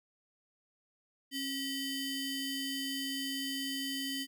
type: ring-modulated tone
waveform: 30% pulse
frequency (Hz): 1661.2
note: G#6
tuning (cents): 0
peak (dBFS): -29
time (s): 1.31-4.27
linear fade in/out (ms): 50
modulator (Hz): 1390
effects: none